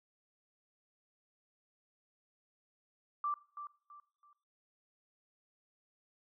sine tone with echo, 1173 Hz, D6, 2 cents flat, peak -32 dBFS, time 3.24-3.34 s, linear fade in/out 2 ms, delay 330 ms, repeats 3, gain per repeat -10 dB, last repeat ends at 4.33 s, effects noise-tail reverb RT60 0.6 s tail -21 dB re dry

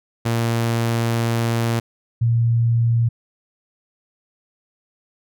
sawtooth / sine tone pair in turn, 116 / 116.6 Hz, A#2 / A#2, -8 / +1 cents, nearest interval unison, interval 9 cents, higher second, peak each -14 dBFS, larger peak neither, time 0.25-1.8 / 2.21-3.09 s, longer first, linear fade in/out 10 ms, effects none

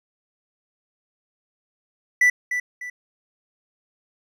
triangle tone with echo, 1975.5 Hz, B6, in tune, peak -11 dBFS, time 2.21-2.3 s, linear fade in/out 5 ms, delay 300 ms, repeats 2, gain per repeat -9 dB, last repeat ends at 2.9 s, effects none

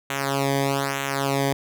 sawtooth tone with flanger, 138.1 Hz, C#3, 6 cents flat, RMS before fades -24 dBFS, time 0.1-1.53 s, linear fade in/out 2 ms, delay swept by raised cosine 0.2 to 0.74 ms, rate 1.1 Hz, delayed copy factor -0.95, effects none

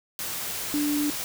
sine tone in noise, 293.7 Hz, D4, in tune, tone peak -23 dBFS, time 0.74-1.1 s, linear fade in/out 0 ms, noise white, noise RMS -32 dBFS, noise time 0.19-1.24 s, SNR +6 dB, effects none

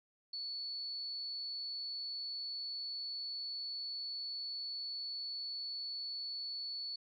sine tone, 4435 Hz, C#8, in tune, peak -39 dBFS, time 0.33-6.96 s, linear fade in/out 5 ms, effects none

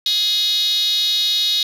5% pulse tone with high-pass filter, 418.5 Hz, G#4, 13 cents sharp, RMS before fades -18 dBFS, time 0.06-1.63 s, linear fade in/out 2 ms, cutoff 3800 Hz, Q 9.2, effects none

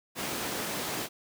pink high-pass noise, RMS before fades -34 dBFS, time 0.15-1.09 s, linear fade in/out 50 ms, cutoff 180 Hz, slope 12 dB/octave, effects none

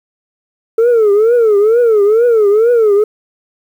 sine tone with vibrato, 441.6 Hz, A4, 6 cents sharp, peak -4 dBFS, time 0.78-3.04 s, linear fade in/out 5 ms, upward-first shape triangle, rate 2.2 Hz, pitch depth 190 cents each way, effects tanh soft clip ceiling -5 dBFS + 7-bit

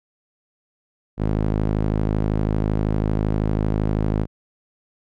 sawtooth tone with band-pass filter, 52.7 Hz, G#1, 26 cents sharp, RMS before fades -21 dBFS, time 1.17-4.27 s, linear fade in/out 50 ms, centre 220 Hz, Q 0.56, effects none

